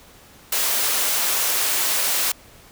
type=high-pass noise; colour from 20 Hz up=white; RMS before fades=-21 dBFS; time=0.52-2.32 s; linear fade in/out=5 ms; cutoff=410 Hz; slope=12 dB/octave; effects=pink hiss -48 dBFS RMS until 2.71 s